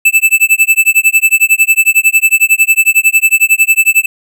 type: tone with tremolo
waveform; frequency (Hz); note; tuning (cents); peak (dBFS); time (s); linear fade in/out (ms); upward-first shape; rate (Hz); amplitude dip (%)
square; 2636; E7; -1; -3; 0.05-4.06; 5; sine; 11; 100
effects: none